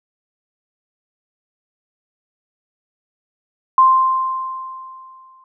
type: tone with exponential decay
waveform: sine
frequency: 1046.5 Hz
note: C6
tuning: in tune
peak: -6 dBFS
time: 3.78-5.44 s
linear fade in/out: 2 ms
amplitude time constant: 360 ms
effects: none